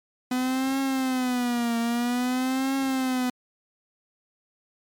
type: tone with vibrato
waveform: 45% pulse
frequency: 250.5 Hz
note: B3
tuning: 25 cents sharp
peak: -23 dBFS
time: 0.31-3.3 s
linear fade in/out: 5 ms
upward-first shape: triangle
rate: 0.51 Hz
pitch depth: 140 cents each way
effects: MP3 96 kbps